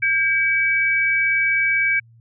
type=tone pair together; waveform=sine; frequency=1600.1 / 2282 Hz; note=G6 / C#7; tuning=+35 / +50 cents; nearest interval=tritone; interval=615 cents; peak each=-21 / -17 dBFS; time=0.02-2 s; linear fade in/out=10 ms; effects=added 115 Hz sine -47 dBFS peak until 2.2 s